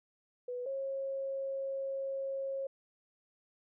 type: tone pair in turn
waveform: sine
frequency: 493.9 / 542.3 Hz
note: B4 / C#5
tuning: 0 / -38 cents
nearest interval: major second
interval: 162 cents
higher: second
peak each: -36 / -34 dBFS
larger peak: second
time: 0.48-0.66 / 0.66-2.67 s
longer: second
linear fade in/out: 5 ms
effects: none